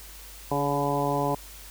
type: harmonic tone with a mistuned harmonic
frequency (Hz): 142.7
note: D3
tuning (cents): -49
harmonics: 1 / 2 / 3 / 4 / 5 / 6 / 7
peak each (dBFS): -31 / -31 / -31 / -31 / -31 / -31 / -31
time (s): 0.51-1.35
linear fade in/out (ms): 5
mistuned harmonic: 3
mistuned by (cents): -22
effects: added 50 Hz sine -46 dBFS peak until 1.7 s + white hiss -46 dBFS RMS until 1.7 s